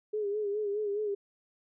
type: tone with vibrato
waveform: sine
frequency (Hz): 414.4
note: G#4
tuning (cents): -4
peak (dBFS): -29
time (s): 0.13-1.15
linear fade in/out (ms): 10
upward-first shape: sine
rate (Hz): 4.8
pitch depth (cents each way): 62
effects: none